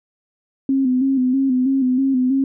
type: tone with vibrato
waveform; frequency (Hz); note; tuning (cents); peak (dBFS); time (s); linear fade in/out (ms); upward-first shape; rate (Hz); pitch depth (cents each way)
sine; 261.6; C4; 0; -14; 0.69-2.44; 2; square; 3.1; 54
effects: none